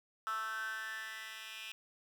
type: tone with high-pass filter sweep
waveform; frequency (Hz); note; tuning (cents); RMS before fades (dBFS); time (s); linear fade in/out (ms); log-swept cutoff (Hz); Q
10% pulse; 220; A3; 0; -42; 0.27-1.72; 0; 1300 to 2500; 8.7
effects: none